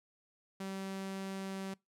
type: tone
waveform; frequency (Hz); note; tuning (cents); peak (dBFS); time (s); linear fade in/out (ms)
sawtooth; 192.9; G3; -28; -35; 0.6-1.74; 5
effects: noise-tail reverb RT60 0.2 s tail -24 dB re dry + low-pass 12000 Hz 12 dB/octave